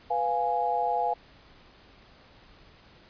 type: chord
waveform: sine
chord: F diminished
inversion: second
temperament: equal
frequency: 493.9 / 698.5 / 830.6 Hz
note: Cb5 / F5 / Ab5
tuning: 0 / 0 / 0 cents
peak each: -32 / -28 / -27 dBFS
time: 0.1-1.14 s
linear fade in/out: 10 ms
effects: pink hiss -55 dBFS RMS until 3.09 s + resampled to 11025 Hz